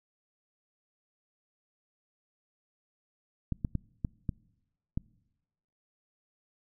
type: clicks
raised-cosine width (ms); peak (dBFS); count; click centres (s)
5; -18; 6; 3.523 / 3.648 / 3.753 / 4.048 / 4.292 / 4.975
effects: noise-tail reverb RT60 1.0 s tail -25 dB re dry